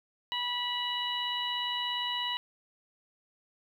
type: harmonic tone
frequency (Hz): 977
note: B5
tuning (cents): -19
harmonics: 1 / 2 / 3 / 4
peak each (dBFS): -36 / -39 / -33 / -37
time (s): 0.32-2.37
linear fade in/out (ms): 0
effects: 10-bit